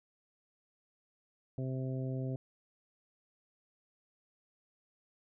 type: harmonic tone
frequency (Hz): 130.81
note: C3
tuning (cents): 0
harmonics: 1 / 2 / 3 / 4 / 5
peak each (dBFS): -35 / -41 / -45 / -47 / -49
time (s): 1.58-2.36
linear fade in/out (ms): 2
effects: none